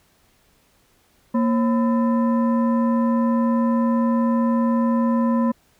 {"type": "tone with frequency modulation", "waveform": "sine", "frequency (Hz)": 233.1, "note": "A#3", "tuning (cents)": 0, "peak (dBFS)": -16, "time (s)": [1.34, 5.52], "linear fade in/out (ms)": 10, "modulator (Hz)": 774, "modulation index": 0.61, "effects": ["pink hiss -60 dBFS RMS until 5.79 s"]}